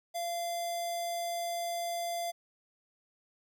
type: tone with notch filter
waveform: square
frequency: 688 Hz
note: F5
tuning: 26 cents flat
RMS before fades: -35 dBFS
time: 0.14-2.32 s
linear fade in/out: 20 ms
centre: 1500 Hz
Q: 0.69
effects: none